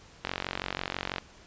click train, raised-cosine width 0.3 ms, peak -14 dBFS, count 44, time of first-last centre 0.25-1.183 s, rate 46.1 Hz, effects pink hiss -54 dBFS RMS until 1.46 s + resampled to 16000 Hz

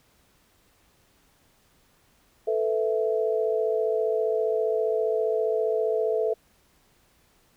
sine chord, A suspended second, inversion none, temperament just, 440 / 495 / 660 Hz, A4 / B4 / E5, 0 / +4 / +2 cents, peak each -24 / -29 / -28 dBFS, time 2.47-6.34 s, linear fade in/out 10 ms, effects pink hiss -63 dBFS RMS until 7.56 s

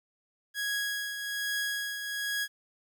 sawtooth tone with tremolo, 1658 Hz, G#6, 3 cents flat, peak -25 dBFS, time 0.54-2.48 s, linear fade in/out 50 ms, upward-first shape triangle, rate 1.2 Hz, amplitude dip 55%, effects 11-bit

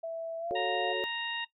sine tone with pitch glide, 659.3 to 710.7 Hz, E5 to F5, 0 to +30 cents, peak -33 dBFS, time 0.03-0.93 s, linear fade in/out 10 ms, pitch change +130 cents, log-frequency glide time 0.39-0.58 s
sine chord, F# minor, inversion none, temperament just, 370 / 444 / 555 Hz, F#4 / A4 / C#5, 0 / +16 / +2 cents, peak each -35 dBFS, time 0.51-1.04 s, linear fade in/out 0 ms
harmonic tone, 932.3 Hz, A#5, in tune, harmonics 1 / 2 / 3 / 4, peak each -40 / -38 / -36 / -39 dBFS, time 0.55-1.45 s, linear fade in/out 10 ms
effects noise-tail reverb RT60 0.1 s tail -17 dB re dry

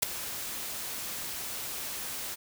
white noise with ADSR envelope, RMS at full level -21 dBFS, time 0.02-2.36 s, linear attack 12 ms, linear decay 4 ms, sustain -16 dB, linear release 29 ms, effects none

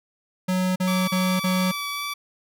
square tone bursts, 184.5 Hz, F#3, 5 cents flat, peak -21 dBFS, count 4, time 0.48-1.717 s, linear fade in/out 10 ms, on 280 ms, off 39 ms
15% pulse tone with vibrato, 1151 Hz, D6, 35 cents flat, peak -21 dBFS, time 0.87-2.14 s, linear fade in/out 10 ms, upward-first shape triangle, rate 2.7 Hz, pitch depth 10 cents each way
effects none

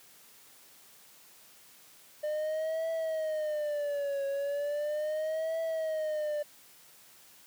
triangle tone with vibrato, 601 Hz, D5, 40 cents sharp, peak -28 dBFS, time 2.23-6.43 s, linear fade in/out 10 ms, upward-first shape triangle, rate 0.37 Hz, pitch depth 150 cents each way, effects white hiss -57 dBFS RMS until 7.46 s + high-pass 100 Hz 12 dB/octave

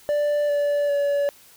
triangle tone with pitch steps, 587.3 / 578.9 / 570.6 Hz, D5 / D5 / C#5, 0 / -25 / +50 cents, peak -17 dBFS, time 0.09-1.29 s, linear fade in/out 0 ms, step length 400 ms, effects white hiss -51 dBFS RMS until 1.56 s

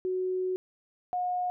sine tone pair in turn, 370 / 721.8 Hz, F#4 / F#5, 0 / -43 cents, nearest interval octave, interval 1157 cents, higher second, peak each -27 dBFS, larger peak neither, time 0.05-0.56 / 1.13-1.5 s, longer first, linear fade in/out 0 ms, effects none

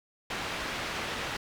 white low-pass noise, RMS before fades -35 dBFS, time 0.3-1.37 s, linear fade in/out 5 ms, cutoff 2700 Hz, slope 12 dB/octave, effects none

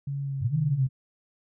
sine tone with pitch glide, 140 to 129.12 Hz, C#3 to C3, +18 to -23 cents, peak -28 dBFS, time 0.07-0.87 s, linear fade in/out 5 ms, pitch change -141 cents, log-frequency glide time 0.22-0.65 s
sine linear two-way sweep, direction up then down, 82.41 to 160 to 128.3 Hz, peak -23 dBFS, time 0.4-0.89 s, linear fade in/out 50 ms, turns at 0.56 s
effects none

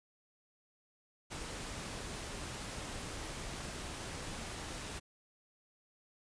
pink noise, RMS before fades -43 dBFS, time 1.3-5 s, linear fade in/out 20 ms, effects resampled to 22050 Hz

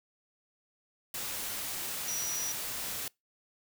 sine tone in noise, 5830 Hz, F#8, 26 cents flat, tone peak -33 dBFS, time 2.08-2.52 s, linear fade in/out 2 ms, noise white, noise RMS -37 dBFS, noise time 1.14-3.08 s, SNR +1 dB, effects noise-tail reverb RT60 0.2 s tail -25 dB re dry

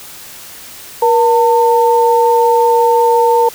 sine tone pair together, 475.7 / 901.4 Hz, A#4 / A5, +35 / +42 cents, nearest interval major seventh, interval 1107 cents, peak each -10 dBFS, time 1.02-3.49 s, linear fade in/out 5 ms, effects white hiss -33 dBFS RMS until 3.54 s

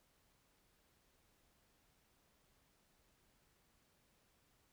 silence, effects pink hiss -75 dBFS RMS until 4.72 s

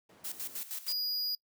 brown noise, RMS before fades -48 dBFS, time 0.09-0.63 s, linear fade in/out 5 ms
blue noise with tremolo, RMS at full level -38 dBFS, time 0.24-0.93 s, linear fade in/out 10 ms, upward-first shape square, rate 6.4 Hz, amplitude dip 75%
square tone, 4893 Hz, D#8, 30 cents flat, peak -32 dBFS, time 0.88-1.35 s, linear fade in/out 2 ms
effects noise-tail reverb RT60 0.1 s tail -25 dB re dry + high-pass 300 Hz 12 dB/octave

